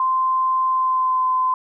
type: tone with pitch glide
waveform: sine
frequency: 1040 to 1026.9 Hz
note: C6 to C6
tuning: -11 to -33 cents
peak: -16 dBFS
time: 0-1.54 s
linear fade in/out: 2 ms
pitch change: -22 cents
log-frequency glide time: 0.67-1.26 s
effects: none